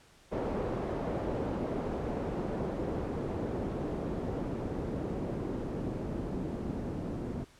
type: noise with low-pass filter sweep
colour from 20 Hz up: white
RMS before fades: -35 dBFS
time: 0.31-7.45 s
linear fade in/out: 20 ms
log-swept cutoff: 520 to 300 Hz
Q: 1
effects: pink hiss -60 dBFS RMS until 7.59 s + low-pass 9000 Hz 12 dB/octave